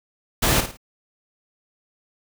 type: noise with echo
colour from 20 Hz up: pink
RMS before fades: -19 dBFS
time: 0.42-0.61 s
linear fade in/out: 10 ms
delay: 54 ms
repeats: 3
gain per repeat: -9 dB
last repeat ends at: 0.772 s
effects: none